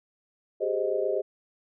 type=chord; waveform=sine; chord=Ab major seventh; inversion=third; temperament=equal with one note detuned; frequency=387.3 / 415.3 / 523.3 / 622.3 Hz; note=G4 / Ab4 / C5 / Eb5; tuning=-21 / 0 / 0 / 0 cents; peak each=-30 dBFS; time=0.6-1.22 s; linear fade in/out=20 ms; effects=none